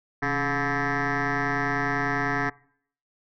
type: tone with frequency modulation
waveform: sine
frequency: 1007 Hz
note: B5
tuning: 33 cents sharp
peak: -21 dBFS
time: 0.22-2.5 s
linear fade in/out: 10 ms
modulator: 146 Hz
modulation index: 6.4
effects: noise-tail reverb RT60 0.6 s tail -24 dB re dry + tanh soft clip ceiling -21 dBFS